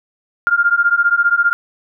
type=beating tone pair; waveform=sine; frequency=1396 / 1411 Hz; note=F6 / F6; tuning=-1 / +17 cents; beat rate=15 Hz; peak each=-14 dBFS; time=0.47-1.53 s; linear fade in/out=0 ms; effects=none